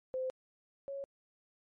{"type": "tone pair in turn", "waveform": "sine", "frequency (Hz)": [517, 553.4], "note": ["C5", "C#5"], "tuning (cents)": [-21, -3], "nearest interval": "minor second", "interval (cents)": 118, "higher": "second", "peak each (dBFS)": [-33, -38], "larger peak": "first", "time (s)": [[0.14, 0.3], [0.88, 1.04]], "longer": "neither", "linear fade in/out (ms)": 0, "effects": ["MP3 48 kbps"]}